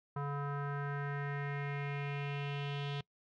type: tone with low-pass filter sweep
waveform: square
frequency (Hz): 142.5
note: C#3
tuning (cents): +48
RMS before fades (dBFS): -38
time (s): 0.16-3.01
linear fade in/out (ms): 5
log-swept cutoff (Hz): 1200 to 3400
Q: 3.7
effects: noise-tail reverb RT60 0.1 s tail -23 dB re dry